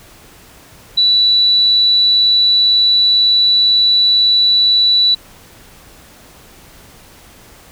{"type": "tone", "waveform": "sine", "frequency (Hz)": 3951, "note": "B7", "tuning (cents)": 0, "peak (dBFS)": -8, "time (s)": [0.97, 5.15], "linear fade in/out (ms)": 10, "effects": ["pink hiss -42 dBFS RMS until 7.71 s"]}